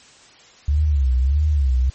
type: tone with vibrato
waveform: sine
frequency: 69.3 Hz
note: C#2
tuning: in tune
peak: -14 dBFS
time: 0.68-1.9 s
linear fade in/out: 5 ms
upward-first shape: sine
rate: 1.6 Hz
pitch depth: 170 cents each way
effects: white hiss -48 dBFS RMS until 1.94 s + MP3 32 kbps